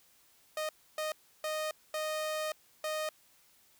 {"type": "tone bursts at uneven times", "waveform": "sawtooth", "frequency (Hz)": 619, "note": "D#5", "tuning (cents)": -9, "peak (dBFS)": -29, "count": 5, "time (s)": [[0.57, 0.69], [0.98, 1.12], [1.44, 1.71], [1.94, 2.52], [2.84, 3.09]], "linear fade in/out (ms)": 2, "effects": ["white hiss -65 dBFS RMS until 3.79 s"]}